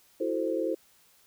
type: chord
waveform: sine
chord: F# half-diminished seventh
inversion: third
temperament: equal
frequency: 329.6 / 370 / 440 / 523.3 Hz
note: E4 / F#4 / A4 / C5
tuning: 0 / 0 / 0 / 0 cents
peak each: -31 / -34 / -33 / -31 dBFS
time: 0.2-0.75 s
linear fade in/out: 10 ms
effects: white hiss -62 dBFS RMS until 1.26 s